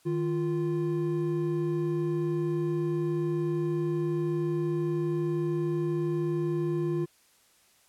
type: tone pair together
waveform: triangle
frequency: 154.7 / 347.3 Hz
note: D#3 / F4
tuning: -10 / -10 cents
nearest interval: octave + major second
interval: 1400 cents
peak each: -28 / -26 dBFS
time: 0.05-7.06 s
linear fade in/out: 20 ms
effects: white hiss -63 dBFS RMS until 7.88 s + low-pass 12000 Hz 12 dB/octave